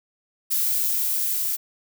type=noise with level ramp; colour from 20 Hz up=violet; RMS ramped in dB=-22 to -25 dBFS; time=0.5-1.57 s; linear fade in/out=20 ms; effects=none